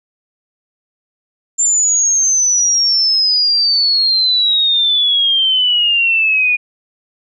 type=exponential sweep; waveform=sine; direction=down; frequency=7300 to 2441 Hz; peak=-10 dBFS; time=1.58-6.57 s; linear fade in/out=20 ms; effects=none